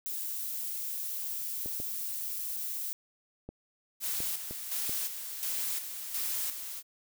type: noise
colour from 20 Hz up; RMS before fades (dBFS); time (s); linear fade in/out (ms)
violet; -36; 0.06-2.93; 0
type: clicks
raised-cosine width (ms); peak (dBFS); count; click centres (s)
2; -28; 6; 1.66 / 1.801 / 3.49 / 4.204 / 4.51 / 4.894
type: noise with tremolo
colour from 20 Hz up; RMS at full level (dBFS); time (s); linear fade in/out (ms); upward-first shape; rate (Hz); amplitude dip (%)
blue; -33; 4-6.83; 50; square; 1.4; 55
effects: none